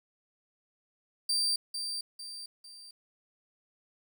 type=tone with echo; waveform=35% pulse; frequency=4687 Hz; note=D8; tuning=4 cents flat; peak=-25 dBFS; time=1.29-1.56 s; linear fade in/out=5 ms; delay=450 ms; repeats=3; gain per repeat=-7 dB; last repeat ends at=2.91 s; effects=11-bit